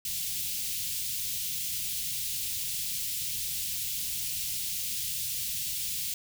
white band-stop noise, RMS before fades -33 dBFS, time 0.05-6.14 s, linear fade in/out 2 ms, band 170 to 2700 Hz, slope 24 dB/octave, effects none

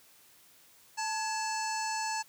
harmonic tone with a mistuned harmonic, 880 Hz, A5, in tune, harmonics 1 / 2 / 3 / 5 / 6 / 7 / 8 / 9, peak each -33 / -40 / -42 / -42 / -45 / -43 / -45 / -45 dBFS, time 0.97-2.23 s, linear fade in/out 20 ms, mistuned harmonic 2, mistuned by -75 cents, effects white hiss -60 dBFS RMS until 2.28 s + high-pass 60 Hz 12 dB/octave

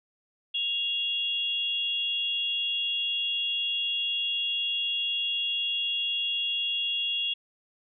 sine tone pair together, 2794 / 3334 Hz, F7 / G#7, 0 / +6 cents, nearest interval minor third, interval 306 cents, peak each -30 / -28 dBFS, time 0.54-7.34 s, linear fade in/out 10 ms, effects none

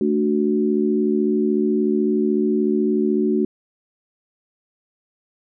sine chord, D major, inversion second, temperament equal, 220 / 293.7 / 370 Hz, A3 / D4 / F#4, 0 / 0 / 0 cents, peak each -20 / -22 / -20 dBFS, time 0.01-3.45 s, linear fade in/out 2 ms, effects none

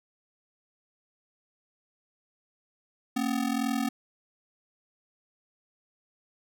square ring-modulated tone, 250.8 Hz, B3, 27 cents sharp, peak -24 dBFS, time 3.16-3.89 s, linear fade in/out 5 ms, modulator 21.2 Hz, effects none

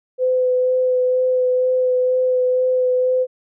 sine tone with vibrato, 507 Hz, B4, 45 cents sharp, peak -14 dBFS, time 0.18-3.27 s, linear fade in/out 50 ms, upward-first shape sine, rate 2.1 Hz, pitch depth 12 cents each way, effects none

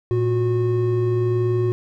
triangle tone pair together, 114.19 / 363.7 Hz, A#2 / F#4, -35 / -30 cents, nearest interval octave + minor sixth, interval 2005 cents, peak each -18 dBFS, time 0.11-1.72 s, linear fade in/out 0 ms, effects none

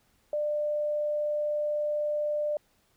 sine tone, 596 Hz, D5, 25 cents sharp, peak -26 dBFS, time 0.33-2.57 s, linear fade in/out 2 ms, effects pink hiss -68 dBFS RMS until 2.96 s

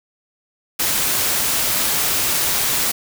white noise, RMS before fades -19 dBFS, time 0.79-2.92 s, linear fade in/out 10 ms, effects none

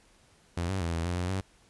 sawtooth tone with pitch steps, 86.1 / 95.8 / 84.2 / 82.8 / 88 / 89.4 / 95.5 Hz, F2 / G2 / E2 / E2 / F2 / F2 / G2, -24 / -39 / +37 / +8 / +14 / +41 / -45 cents, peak -25 dBFS, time 0.57-1.41 s, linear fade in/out 5 ms, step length 120 ms, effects pink hiss -62 dBFS RMS until 1.69 s + resampled to 24000 Hz

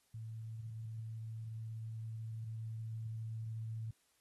sine tone with level ramp, 111.7 Hz, A2, 27 cents sharp, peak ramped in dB -43 to -39 dBFS, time 0.14-3.91 s, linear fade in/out 5 ms, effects white hiss -75 dBFS RMS until 4.2 s + AAC 32 kbps

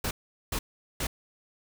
pink noise bursts, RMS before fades -30 dBFS, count 3, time 0.04-1.07 s, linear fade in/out 5 ms, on 70 ms, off 410 ms, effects none

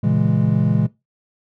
triangle chord, A# half-diminished seventh, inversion none, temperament equal, 116.54 / 138.59 / 164.81 / 207.7 Hz, A#2 / C#3 / E3 / G#3, 0 / 0 / 0 / 0 cents, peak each -18 dBFS, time 0.03-0.87 s, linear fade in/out 10 ms, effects noise-tail reverb RT60 0.2 s tail -18 dB re dry

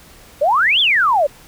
sine exponential two-way sweep, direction up then down, 539 to 3567 to 539 Hz, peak -11 dBFS, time 0.41-1.27 s, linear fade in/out 10 ms, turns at 0.8 s, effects pink hiss -44 dBFS RMS until 1.47 s

